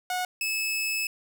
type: tone pair in turn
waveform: sawtooth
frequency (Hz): 730 / 2601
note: F#5 / E7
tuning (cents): -24 / -24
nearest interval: octave + minor seventh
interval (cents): 2200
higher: second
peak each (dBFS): -23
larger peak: neither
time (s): 0.1-0.25 / 0.41-1.07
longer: second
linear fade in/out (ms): 2
effects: none